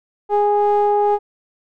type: ring-modulated tone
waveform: triangle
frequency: 206.7 Hz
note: G#3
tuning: 8 cents flat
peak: -8 dBFS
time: 0.29-1.19 s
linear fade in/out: 50 ms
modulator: 619 Hz
effects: none